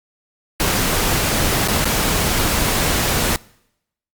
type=noise with dropouts; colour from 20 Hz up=pink; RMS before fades=-18 dBFS; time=0.6-3.36 s; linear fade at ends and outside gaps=0 ms; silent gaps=1.676-1.684 / 1.845-1.855 s; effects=noise-tail reverb RT60 0.8 s tail -24 dB re dry + Opus 48 kbps